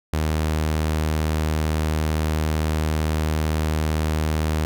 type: tone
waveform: sawtooth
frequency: 77.78 Hz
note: D#2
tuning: in tune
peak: -16 dBFS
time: 0.13-4.65 s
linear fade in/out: 0 ms
effects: none